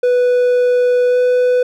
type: tone with pitch glide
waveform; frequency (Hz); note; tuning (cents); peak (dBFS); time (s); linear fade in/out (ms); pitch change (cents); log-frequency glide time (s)
triangle; 493.9 to 497.6; B4 to B4; 0 to +13; -8; 0.03-1.63; 5; +13; 1.08-1.18
effects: none